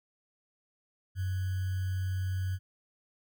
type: tone with sample-and-hold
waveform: sine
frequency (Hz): 93.4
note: F#2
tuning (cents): +17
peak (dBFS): -29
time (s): 1.15-2.59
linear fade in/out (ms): 50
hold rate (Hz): 1575
effects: none